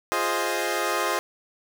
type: chord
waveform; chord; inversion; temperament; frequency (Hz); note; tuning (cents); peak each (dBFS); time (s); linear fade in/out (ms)
15% pulse; F minor seventh; none; equal; 349.2 / 415.3 / 523.3 / 622.3; F4 / Ab4 / C5 / Eb5; 0 / 0 / 0 / 0; -23; 0.12-1.19; 0
effects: none